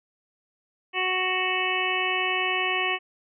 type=harmonic tone with a mistuned harmonic; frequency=370 Hz; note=F#4; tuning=in tune; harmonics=1 / 2 / 3 / 5 / 6 / 7 / 8; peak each=-32 / -32 / -31 / -31 / -30 / -29 / -31 dBFS; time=0.93-2.99 s; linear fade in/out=50 ms; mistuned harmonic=7; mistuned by=+18 cents; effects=none